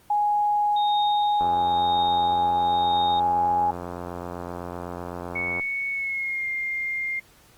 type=tone; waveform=sine; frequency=830.6 Hz; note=G#5; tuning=in tune; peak=-19 dBFS; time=0.1-3.71 s; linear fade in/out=5 ms
type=tone with tremolo; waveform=sine; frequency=3709 Hz; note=A#7; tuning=9 cents flat; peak=-28 dBFS; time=0.76-3.2 s; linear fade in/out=5 ms; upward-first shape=triangle; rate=1 Hz; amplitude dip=85%
type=click train; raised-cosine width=1 ms; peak=-19 dBFS; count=369; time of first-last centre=1.41-5.597 s; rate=87.9 Hz
type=tone with pitch glide; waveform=sine; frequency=2217 to 2113 Hz; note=C#7 to C7; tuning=0 to +16 cents; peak=-25 dBFS; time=5.35-7.2 s; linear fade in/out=10 ms; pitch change=-84 cents; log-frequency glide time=5.91-6.47 s
effects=pink hiss -55 dBFS RMS until 7.57 s + Opus 32 kbps